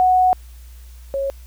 sine tone pair in turn, 738 / 548.8 Hz, F#5 / C#5, -5 / -17 cents, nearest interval perfect fourth, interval 512 cents, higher first, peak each -11 / -19 dBFS, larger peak first, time 0-0.33 / 1.14-1.3 s, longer first, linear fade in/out 0 ms, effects added 60 Hz sine -37 dBFS peak until 1.46 s + white hiss -52 dBFS RMS until 1.46 s

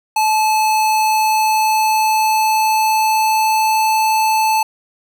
square tone with pitch glide, 866 to 874.5 Hz, A5 to A5, -28 to -11 cents, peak -13 dBFS, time 0.16-4.63 s, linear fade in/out 5 ms, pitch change +17 cents, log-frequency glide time 0.47-3.95 s, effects none

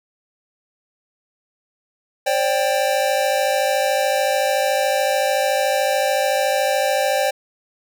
square chord, C suspended second, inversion none, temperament equal with one note detuned, 533.6 / 587.3 / 784 Hz, C5 / D5 / G5, +34 / 0 / 0 cents, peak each -22 dBFS, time 2.26-7.31 s, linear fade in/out 10 ms, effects none

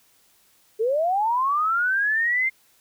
sine linear sweep, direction up, 420.2 to 2114 Hz, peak -19 dBFS, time 0.79-2.5 s, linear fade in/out 20 ms, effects white hiss -60 dBFS RMS until 2.8 s

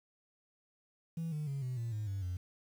sine tone with pitch steps, 164.81 / 151.13 / 138.59 / 127.09 / 116.54 / 106.87 / 98 / 89.86 Hz, E3 / D3 / C#3 / C3 / A#2 / A2 / G2 / F2, 0 / +50 / 0 / -50 / 0 / -50 / 0 / +50 cents, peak -33 dBFS, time 1.17-2.37 s, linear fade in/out 5 ms, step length 150 ms, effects tanh soft clip ceiling -33 dBFS + 10-bit

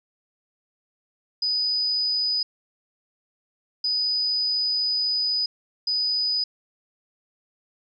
sine tone bursts at uneven times, 4978 Hz, D#8, in tune, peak -21 dBFS, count 3, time 1.42-2.43 / 3.84-5.46 / 5.87-6.44 s, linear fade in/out 5 ms, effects none

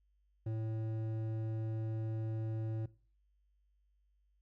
sine tone with hard clipping, 110.8 Hz, A2, 13 cents sharp, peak -37 dBFS, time 0.46-2.86 s, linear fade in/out 5 ms, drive 10 dB, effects noise-tail reverb RT60 0.4 s tail -19 dB re dry + added 50 Hz sine -70 dBFS peak until 4.41 s

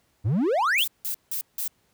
triangle exponential sweep, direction up, 90.7 to 3763 Hz, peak -18 dBFS, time 0.24-0.85 s, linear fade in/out 20 ms
violet noise bursts, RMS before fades -29 dBFS, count 4, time 0.78-1.678 s, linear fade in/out 2 ms, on 97 ms, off 170 ms
effects pink hiss -67 dBFS RMS until 1.93 s + high-pass 60 Hz 12 dB/octave

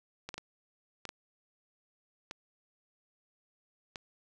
clicks, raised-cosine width 0.2 ms, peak -23 dBFS, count 7, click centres 0.29 / 0.342 / 0.38 / 1.053 / 1.091 / 2.311 / 3.958 s, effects none

